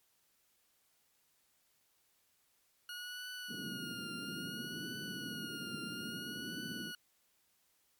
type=tone with vibrato; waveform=20% pulse; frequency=1442 Hz; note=F#6; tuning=45 cents flat; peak=-38 dBFS; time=2.89-6.95 s; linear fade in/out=2 ms; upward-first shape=triangle; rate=0.6 Hz; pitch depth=58 cents each way
type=band-pass noise; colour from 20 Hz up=pink; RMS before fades=-46 dBFS; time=3.48-6.93 s; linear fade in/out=50 ms; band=170 to 320 Hz; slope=24 dB/octave
effects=white hiss -74 dBFS RMS until 7.99 s + MP3 96 kbps